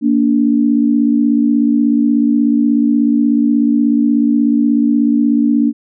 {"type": "tone pair together", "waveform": "sine", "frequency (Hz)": [233.1, 289.6], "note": ["A#3", "D4"], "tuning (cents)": [0, -24], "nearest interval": "major third", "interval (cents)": 376, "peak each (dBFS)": -12, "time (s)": [0.01, 5.73], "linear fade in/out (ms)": 50, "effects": []}